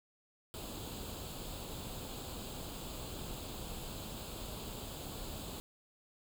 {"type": "noise with comb filter", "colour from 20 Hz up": "pink", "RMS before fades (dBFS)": -44, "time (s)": [0.54, 5.6], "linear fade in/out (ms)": 0, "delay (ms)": 0.26, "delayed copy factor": 0.7, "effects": []}